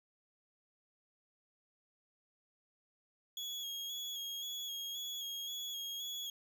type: tone with vibrato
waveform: 35% pulse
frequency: 3322 Hz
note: G#7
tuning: in tune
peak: -38 dBFS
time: 3.37-6.3 s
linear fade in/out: 2 ms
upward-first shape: square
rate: 1.9 Hz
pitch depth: 26 cents each way
effects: none